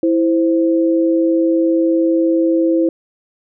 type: tone pair together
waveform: sine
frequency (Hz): 329.6 / 521.9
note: E4 / C5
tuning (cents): 0 / -4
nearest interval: minor sixth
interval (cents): 796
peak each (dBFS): -12 / -18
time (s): 0.03-2.89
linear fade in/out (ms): 2
effects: none